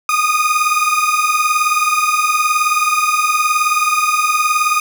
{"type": "beating tone pair", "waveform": "30% pulse", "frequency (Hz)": [1224, 1243], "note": ["D#6", "D#6"], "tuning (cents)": [-29, -2], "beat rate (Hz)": 19, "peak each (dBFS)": -13, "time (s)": [0.09, 4.8], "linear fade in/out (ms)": 2, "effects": []}